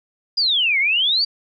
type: exponential two-way sweep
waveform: sine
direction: down then up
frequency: 4996 to 2074 to 4745 Hz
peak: -15 dBFS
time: 0.37-1.25 s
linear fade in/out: 10 ms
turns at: 0.79 s
effects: none